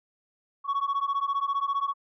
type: beating tone pair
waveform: sine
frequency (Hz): 1108.7 / 1123.7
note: C#6 / C#6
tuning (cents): 0 / +23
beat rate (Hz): 15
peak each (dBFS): -26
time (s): 0.64-1.94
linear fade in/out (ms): 50
effects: tanh soft clip ceiling -22 dBFS